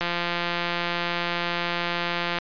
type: click train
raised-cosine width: 0.3 ms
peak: -10 dBFS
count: 412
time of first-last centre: 0.01-2.386 s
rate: 173 Hz
effects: resampled to 11025 Hz